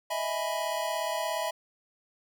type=chord; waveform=square; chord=E major seventh; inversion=third; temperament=equal; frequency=622.3 / 659.3 / 830.6 / 987.8 Hz; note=D#5 / E5 / G#5 / B5; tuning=0 / 0 / 0 / 0 cents; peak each=-36 / -34 / -38 / -35 dBFS; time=0.1-1.51 s; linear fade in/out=10 ms; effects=none